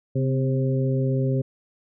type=harmonic tone with a mistuned harmonic; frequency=133.1 Hz; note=C3; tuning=30 cents sharp; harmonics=1 / 2 / 3 / 4; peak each=-21 / -28 / -29 / -31 dBFS; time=0.15-1.42 s; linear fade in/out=10 ms; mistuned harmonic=2; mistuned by=-51 cents; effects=none

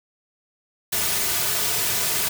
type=noise with comb filter; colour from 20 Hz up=white; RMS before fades=-23 dBFS; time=0.92-2.29 s; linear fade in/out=10 ms; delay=3.7 ms; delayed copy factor=-0.65; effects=none

